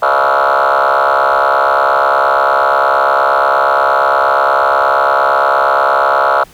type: tone with frequency modulation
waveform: sine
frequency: 987.8 Hz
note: B5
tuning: in tune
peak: -6 dBFS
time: 0.02-6.44 s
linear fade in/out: 10 ms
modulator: 68.5 Hz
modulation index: 6.5
effects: tanh soft clip ceiling -6 dBFS + pink hiss -42 dBFS RMS until 6.53 s